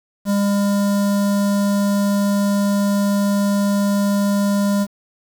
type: tone with notch filter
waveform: square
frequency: 201.5 Hz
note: G3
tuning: 48 cents sharp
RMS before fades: -17 dBFS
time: 0.25-4.87 s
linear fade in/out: 50 ms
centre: 2400 Hz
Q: 0.77
effects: 7-bit